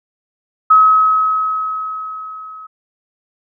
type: tone with level ramp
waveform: sine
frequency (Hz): 1279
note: D#6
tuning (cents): +47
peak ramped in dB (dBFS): -4 to -31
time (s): 0.7-2.67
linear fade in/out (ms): 10
effects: none